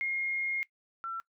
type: tone pair in turn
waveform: sine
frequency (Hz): 2140 / 1348.1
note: C7 / E6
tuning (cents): +38 / +38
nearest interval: minor sixth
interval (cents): 800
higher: first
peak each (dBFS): -29 / -34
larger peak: first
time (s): 0.01-0.63 / 1.04-1.2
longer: first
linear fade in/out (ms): 0
effects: noise-tail reverb RT60 0.1 s tail -20 dB re dry